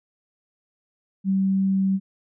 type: tone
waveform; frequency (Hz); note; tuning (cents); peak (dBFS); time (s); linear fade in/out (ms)
sine; 192.7; G3; -29; -18; 1.24-2; 50
effects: none